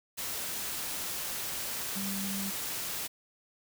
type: tone in noise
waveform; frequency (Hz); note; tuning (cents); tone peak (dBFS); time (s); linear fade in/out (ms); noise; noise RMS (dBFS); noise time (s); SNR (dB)
sine; 196; G3; 0; -35; 1.95-2.51; 20; white; -36; 0.17-3.08; -2
effects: none